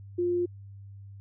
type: tone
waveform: sine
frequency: 352.1 Hz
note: F4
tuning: 14 cents sharp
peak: -24 dBFS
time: 0.18-0.46 s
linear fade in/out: 10 ms
effects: added 99 Hz sine -43 dBFS peak until 1.2 s